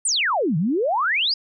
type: exponential two-way sweep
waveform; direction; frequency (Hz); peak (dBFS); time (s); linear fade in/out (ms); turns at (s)
sine; down then up; 9397 to 146.83 to 5150; -18; 0.05-1.34; 5; 0.57
effects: none